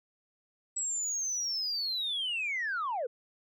sine linear sweep, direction down, 7840 to 445.3 Hz, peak -29 dBFS, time 0.76-3.07 s, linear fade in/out 10 ms, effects tanh soft clip ceiling -27 dBFS

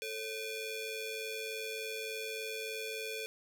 sawtooth ring-modulated tone, 987.8 Hz, B5, in tune, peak -31 dBFS, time 0.02-3.26 s, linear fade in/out 0 ms, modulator 1430 Hz, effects none

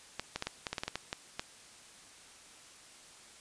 clicks, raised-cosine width 0.2 ms, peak -17 dBFS, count 12, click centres 0.196 / 0.36 / 0.424 / 0.47 / 0.668 / 0.73 / 0.782 / 0.835 / 0.88 / 0.956 / 1.129 / 1.395 s, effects white hiss -55 dBFS RMS until 3.4 s + resampled to 22050 Hz

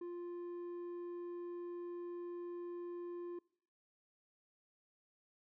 square tone with low-pass filter, 349.2 Hz, F4, in tune, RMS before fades -45 dBFS, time 0.01-3.39 s, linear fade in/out 5 ms, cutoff 720 Hz, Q 0.84, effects noise-tail reverb RT60 0.7 s tail -25 dB re dry

